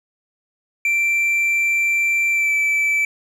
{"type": "tone with pitch glide", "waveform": "triangle", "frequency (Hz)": [2349, 2317], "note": ["D7", "D7"], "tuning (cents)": [0, -24], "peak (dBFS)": -14, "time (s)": [0.85, 3.05], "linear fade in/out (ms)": 2, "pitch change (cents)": -24, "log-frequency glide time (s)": [2.31, 2.53], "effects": []}